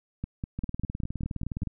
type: two click trains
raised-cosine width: 5 ms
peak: -20 / -19 dBFS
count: 22 / 8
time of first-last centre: 0.59-1.672 / 0.24-1.632 s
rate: 19.4 / 5.03 Hz
effects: none